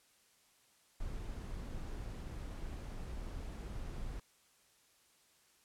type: noise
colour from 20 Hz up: brown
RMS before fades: -43 dBFS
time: 1-4.2 s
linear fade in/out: 5 ms
effects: white hiss -69 dBFS RMS until 5.64 s + low-pass 11000 Hz 12 dB/octave